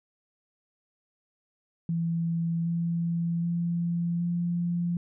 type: tone with pitch steps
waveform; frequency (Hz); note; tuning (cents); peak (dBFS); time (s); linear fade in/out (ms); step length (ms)
sine; 167.1 / 169.04 / 171.01 / 172.99; E3 / E3 / F3 / F3; +24 / +44 / -36 / -16; -25; 1.89-4.97; 2; 770
effects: none